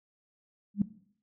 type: tone with exponential growth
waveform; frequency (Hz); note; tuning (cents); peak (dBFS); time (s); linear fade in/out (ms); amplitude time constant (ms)
sine; 202.9; G#3; -40; -18; 0.74-0.82; 5; 16
effects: noise-tail reverb RT60 0.6 s tail -17 dB re dry